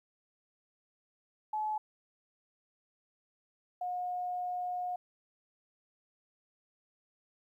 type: tone pair in turn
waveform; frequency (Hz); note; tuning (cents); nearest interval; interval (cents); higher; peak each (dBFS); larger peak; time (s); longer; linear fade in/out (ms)
sine; 857 / 720.6; A5 / F#5; -46 / -46; minor third; 300; first; -31 / -33; first; 1.53-1.78 / 3.81-4.96; second; 5
effects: 12-bit